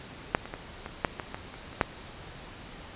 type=clicks; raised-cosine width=0.5 ms; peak=-6 / -24 / -20 / -22 / -8 / -17 / -19 / -28 / -30 / -6 dBFS; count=10; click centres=0.349 / 0.456 / 0.539 / 0.861 / 1.048 / 1.198 / 1.345 / 1.541 / 1.729 / 1.812 s; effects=pink hiss -45 dBFS RMS until 2.95 s + resampled to 8000 Hz